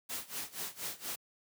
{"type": "noise with tremolo", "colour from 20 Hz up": "white", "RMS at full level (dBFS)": -38, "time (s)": [0.09, 1.16], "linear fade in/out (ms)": 10, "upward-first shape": "sine", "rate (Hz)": 4.2, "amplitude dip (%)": 90, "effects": ["high-pass 100 Hz 12 dB/octave"]}